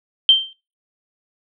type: tone with exponential decay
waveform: sine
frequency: 3136 Hz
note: G7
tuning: in tune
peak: -4 dBFS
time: 0.29-0.53 s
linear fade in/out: 1 ms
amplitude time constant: 51 ms
effects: noise-tail reverb RT60 0.3 s tail -18 dB re dry